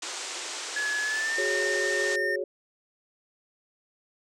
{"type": "band-pass noise", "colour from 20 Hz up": "white", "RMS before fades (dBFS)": -36, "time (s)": [0.02, 2.16], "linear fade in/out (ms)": 5, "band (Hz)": [310, 8100], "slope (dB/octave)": 48}
{"type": "tone with pitch glide", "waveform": "triangle", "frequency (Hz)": [1700, 1822], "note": ["G#6", "A#6"], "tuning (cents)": [40, -40], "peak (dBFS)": -25, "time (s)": [0.76, 2.36], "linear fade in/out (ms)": 5, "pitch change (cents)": 120, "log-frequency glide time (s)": [1.03, 1.41]}
{"type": "chord", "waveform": "sine", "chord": "F# suspended second", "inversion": "none", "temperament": "equal", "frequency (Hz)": [370, 415.3, 554.4], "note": ["F#4", "G#4", "C#5"], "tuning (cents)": [0, 0, 0], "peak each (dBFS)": -32, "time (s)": [1.38, 2.44], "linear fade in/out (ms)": 5}
{"effects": []}